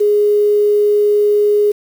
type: tone with quantisation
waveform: sine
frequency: 415.3 Hz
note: G#4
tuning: in tune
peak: -9 dBFS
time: 0-1.72 s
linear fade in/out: 10 ms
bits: 6
effects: none